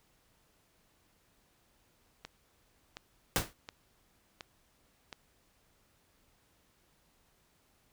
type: click train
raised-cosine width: 0.2 ms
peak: -25 dBFS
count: 5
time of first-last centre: 2.25-5.128 s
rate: 1.39 Hz
type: noise with exponential decay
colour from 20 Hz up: pink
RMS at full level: -25 dBFS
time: 3.36-3.53 s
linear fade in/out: 0 ms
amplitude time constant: 36 ms
effects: pink hiss -70 dBFS RMS until 7.92 s